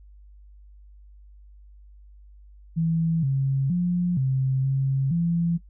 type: tone with pitch steps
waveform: sine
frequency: 164.1 / 135.7 / 176.8 / 132.4 / 135.1 / 169.4 Hz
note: E3 / C#3 / F3 / C3 / C#3 / E3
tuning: -8 / -36 / +22 / +21 / -44 / +48 cents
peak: -20 dBFS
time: 2.76-5.58 s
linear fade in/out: 20 ms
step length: 470 ms
effects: noise-tail reverb RT60 0.1 s tail -20 dB re dry + added 50 Hz sine -46 dBFS peak until 5.69 s